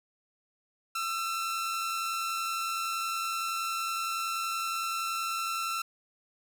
sawtooth tone pair together, 1253 / 1343.7 Hz, D#6 / E6, +12 / +33 cents, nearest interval minor second, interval 121 cents, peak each -38 / -27 dBFS, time 0.95-5.82 s, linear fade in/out 5 ms, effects none

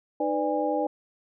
sine tone cluster, 306.2 / 499.4 / 590 / 817 Hz, D#4 / B4 / D5 / G#5, -28 / +19 / +8 / -29 cents, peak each -29 dBFS, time 0.2-0.87 s, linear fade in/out 5 ms, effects none

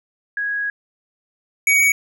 sine / square tone pair in turn, 1657 / 2252 Hz, G#6 / C#7, -4 / +27 cents, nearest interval perfect fourth, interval 531 cents, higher second, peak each -20 / -13 dBFS, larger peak second, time 0.37-0.7 / 1.67-1.92 s, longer first, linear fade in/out 2 ms, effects none

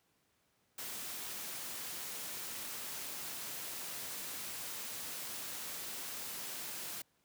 white noise, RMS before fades -43 dBFS, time 0.78-7.02 s, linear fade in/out 5 ms, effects pink hiss -75 dBFS RMS until 7.24 s + high-pass 100 Hz 12 dB/octave

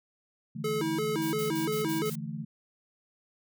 sine chord, D suspended second, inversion none, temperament just, 146.83 / 165.19 / 220.2 Hz, D3 / E3 / A3, 0 / +4 / +2 cents, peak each -38 dBFS, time 0.55-2.45 s, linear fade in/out 10 ms
square tone with vibrato, 371.6 Hz, F#4, 7 cents sharp, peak -29 dBFS, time 0.64-2.1 s, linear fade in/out 5 ms, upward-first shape square, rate 2.9 Hz, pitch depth 250 cents each way
blue noise bursts, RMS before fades -41 dBFS, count 6, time 1.22-2.155 s, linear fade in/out 2 ms, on 100 ms, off 67 ms
effects none

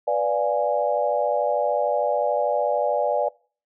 sine chord, B diminished seventh, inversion none, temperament equal, 493.9 / 587.3 / 698.5 / 830.6 Hz, B4 / D5 / F5 / Ab5, 0 / 0 / 0 / 0 cents, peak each -26 / -22 / -27 / -26 dBFS, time 0.07-3.29 s, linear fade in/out 10 ms, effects noise-tail reverb RT60 0.4 s tail -24 dB re dry

